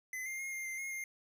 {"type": "tone with pitch steps", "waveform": "square", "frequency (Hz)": [2031, 2109, 2143, 2113, 2089, 2150, 2116], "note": ["B6", "C7", "C7", "C7", "C7", "C7", "C7"], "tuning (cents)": [48, 13, 41, 16, -3, 47, 19], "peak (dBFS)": -39, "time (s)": [0.13, 1.04], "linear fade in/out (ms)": 2, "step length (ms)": 130, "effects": []}